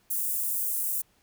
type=high-pass noise; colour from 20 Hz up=white; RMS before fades=-29 dBFS; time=0.1-1.02 s; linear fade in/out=10 ms; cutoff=8900 Hz; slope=24 dB/octave; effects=pink hiss -66 dBFS RMS until 1.22 s